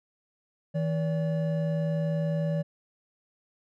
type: tone pair together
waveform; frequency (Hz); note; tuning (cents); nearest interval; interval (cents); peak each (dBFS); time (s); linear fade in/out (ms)
triangle; 161.07 / 574; E3 / D5; -40 / -40; octave + minor seventh; 2200; -24 / -30; 0.74-2.63; 20
effects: none